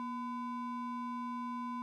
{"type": "ring-modulated tone", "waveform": "triangle", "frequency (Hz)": 625, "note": "D#5", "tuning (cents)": 8, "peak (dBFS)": -32, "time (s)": [0, 1.82], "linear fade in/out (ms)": 0, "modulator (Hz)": 385, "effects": []}